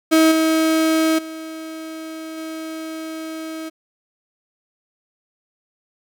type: tone with level steps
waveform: 35% pulse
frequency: 319.5 Hz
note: D#4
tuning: 46 cents sharp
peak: -9 / -13 / -28 / -26 dBFS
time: 0.11-3.7 s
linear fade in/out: 20 ms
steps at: 0.31 / 1.18 / 2.37 s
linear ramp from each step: 10 ms
effects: none